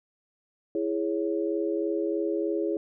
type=chord; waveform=sine; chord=C# minor; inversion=first; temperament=equal with one note detuned; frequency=332.1 / 415.3 / 554.4 Hz; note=E4 / G#4 / C#5; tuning=+13 / 0 / 0 cents; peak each=-28 / -29 / -33 dBFS; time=0.75-2.77 s; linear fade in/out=2 ms; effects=none